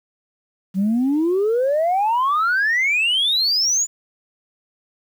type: exponential sweep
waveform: sine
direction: up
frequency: 183.4 to 7100 Hz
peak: -14 dBFS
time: 0.74-3.87 s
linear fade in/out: 50 ms
effects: tanh soft clip ceiling -13 dBFS + 8-bit